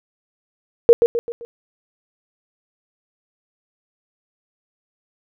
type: tone with echo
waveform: sine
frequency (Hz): 469.7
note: A#4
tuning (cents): +13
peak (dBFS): -3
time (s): 0.89-0.93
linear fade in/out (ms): 0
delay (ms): 130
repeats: 4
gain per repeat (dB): -7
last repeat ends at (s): 1.45
effects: none